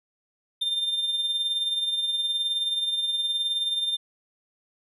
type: tone with tremolo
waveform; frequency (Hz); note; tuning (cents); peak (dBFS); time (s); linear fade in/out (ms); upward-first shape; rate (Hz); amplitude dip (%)
triangle; 3600; A7; +39; -20; 0.61-3.97; 10; triangle; 19; 55
effects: resampled to 32000 Hz